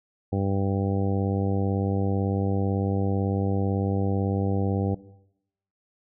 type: harmonic tone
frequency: 98 Hz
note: G2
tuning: in tune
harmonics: 1 / 2 / 3 / 4 / 5 / 6 / 7 / 8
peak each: -25 / -29 / -31 / -34 / -33 / -41 / -41 / -37 dBFS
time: 0.32-4.95 s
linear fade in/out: 10 ms
effects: noise-tail reverb RT60 0.8 s tail -17 dB re dry